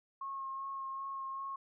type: tone with vibrato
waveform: sine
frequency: 1082 Hz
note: C#6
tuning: 42 cents flat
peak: -38 dBFS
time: 0.21-1.56 s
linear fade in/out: 5 ms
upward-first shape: sine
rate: 2.6 Hz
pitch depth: 15 cents each way
effects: none